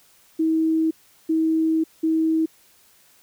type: tone bursts at uneven times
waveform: sine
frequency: 320.5 Hz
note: E4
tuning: 49 cents flat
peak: -17 dBFS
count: 3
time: 0.39-0.91 / 1.29-1.84 / 2.03-2.46 s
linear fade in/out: 10 ms
effects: white hiss -56 dBFS RMS until 3.22 s